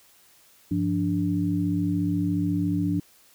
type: tone cluster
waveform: sine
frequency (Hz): 100.1 / 174.2 / 291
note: G2 / F3 / D4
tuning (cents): +37 / -4 / -16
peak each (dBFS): -29 / -26 / -25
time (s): 0.71-3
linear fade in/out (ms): 5
effects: white hiss -57 dBFS RMS until 3.34 s